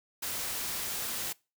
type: noise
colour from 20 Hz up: white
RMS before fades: -35 dBFS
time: 0.22-1.33 s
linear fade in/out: 10 ms
effects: noise-tail reverb RT60 0.3 s tail -24 dB re dry